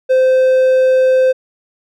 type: tone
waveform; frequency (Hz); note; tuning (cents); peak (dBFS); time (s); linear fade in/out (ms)
triangle; 518; C5; -17; -6; 0.09-1.33; 20
effects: none